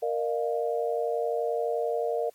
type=chord; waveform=sine; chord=Bb suspended fourth; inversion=none; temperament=equal with one note detuned; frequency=466.2 / 607 / 698.5 Hz; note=Bb4 / Eb5 / F5; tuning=0 / -43 / 0 cents; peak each=-28 / -31 / -32 dBFS; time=0.02-2.3 s; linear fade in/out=10 ms; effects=white hiss -63 dBFS RMS until 2.34 s + AAC 64 kbps